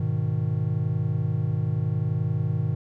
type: chord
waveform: triangle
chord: G# minor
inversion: none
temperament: just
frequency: 103.83 / 124.59 / 155.74 Hz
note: G#2 / B2 / D#3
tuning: 0 / +16 / +2 cents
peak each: -25 dBFS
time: 0-2.75 s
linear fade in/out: 5 ms
effects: none

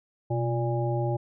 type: harmonic tone with a mistuned harmonic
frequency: 117.1 Hz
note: A#2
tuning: 8 cents sharp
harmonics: 1 / 3 / 5 / 7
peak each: -26 / -31 / -33 / -34 dBFS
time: 0.3-1.17 s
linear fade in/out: 10 ms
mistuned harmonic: 1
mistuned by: +110 cents
effects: none

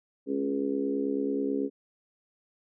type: harmonic tone with a mistuned harmonic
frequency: 69.2 Hz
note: C#2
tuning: 2 cents flat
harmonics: 3 / 4 / 5 / 6 / 7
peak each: -38 / -29 / -39 / -31 / -37 dBFS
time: 0.26-1.7 s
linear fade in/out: 50 ms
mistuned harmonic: 3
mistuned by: +19 cents
effects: none

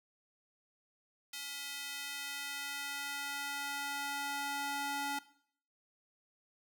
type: tone with high-pass filter sweep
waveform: square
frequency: 282.9 Hz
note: C#4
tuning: 35 cents sharp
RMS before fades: -40 dBFS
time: 1.33-5.19 s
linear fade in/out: 5 ms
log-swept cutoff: 2900 to 660 Hz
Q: 0.96
effects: noise-tail reverb RT60 0.6 s tail -18 dB re dry

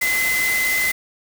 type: tone in noise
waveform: sine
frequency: 2041 Hz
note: C7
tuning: 44 cents flat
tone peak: -18 dBFS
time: 0.01-0.92 s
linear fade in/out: 10 ms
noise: white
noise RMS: -25 dBFS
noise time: 0.01-0.92 s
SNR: +4 dB
effects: none

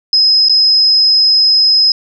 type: tone with dropouts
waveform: sine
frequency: 5090 Hz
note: D#8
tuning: 39 cents sharp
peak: -6 dBFS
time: 0.13-1.92 s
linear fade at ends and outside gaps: 2 ms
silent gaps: 0.486-0.495 s
effects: none

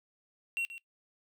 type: tone with echo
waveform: triangle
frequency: 2735 Hz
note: F7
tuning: 37 cents flat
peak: -28 dBFS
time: 0.57-0.65 s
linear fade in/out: 0 ms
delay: 130 ms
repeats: 1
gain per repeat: -12 dB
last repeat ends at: 0.78 s
effects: noise-tail reverb RT60 0.1 s tail -19 dB re dry

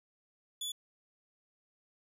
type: tone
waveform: sawtooth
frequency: 3446 Hz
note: A7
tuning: 37 cents flat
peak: -33 dBFS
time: 0.61-0.72 s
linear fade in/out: 5 ms
effects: resampled to 32000 Hz

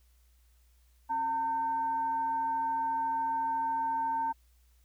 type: tone with frequency modulation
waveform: sine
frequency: 907 Hz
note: A#5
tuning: 48 cents flat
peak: -28 dBFS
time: 1.09-4.33 s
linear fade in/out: 20 ms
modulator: 637 Hz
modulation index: 0.25
effects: added 60 Hz sine -61 dBFS peak until 4.84 s + white hiss -72 dBFS RMS until 4.84 s

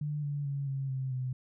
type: tone with pitch steps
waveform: sine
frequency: 148.5 / 144.19 / 140 / 135.94 / 131.99 / 128.16 Hz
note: D3 / D3 / C#3 / C#3 / C3 / C3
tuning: +20 / -31 / +18 / -33 / +16 / -35 cents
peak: -31 dBFS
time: 0.01-1.33 s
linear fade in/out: 5 ms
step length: 220 ms
effects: none

